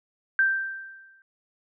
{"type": "tone with exponential decay", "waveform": "sine", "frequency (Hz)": 1568, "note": "G6", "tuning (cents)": 0, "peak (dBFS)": -16, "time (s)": [0.39, 1.22], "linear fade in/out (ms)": 1, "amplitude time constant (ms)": 180, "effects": []}